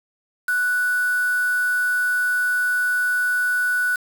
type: tone with quantisation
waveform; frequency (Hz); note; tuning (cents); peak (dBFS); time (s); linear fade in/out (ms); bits
sine; 1480; F#6; 0; -18; 0.48-3.96; 5; 5
effects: none